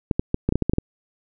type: clicks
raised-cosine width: 3 ms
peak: -6 dBFS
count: 10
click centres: 0.112 / 0.195 / 0.344 / 0.49 / 0.524 / 0.556 / 0.623 / 0.696 / 0.735 / 0.784 s
effects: none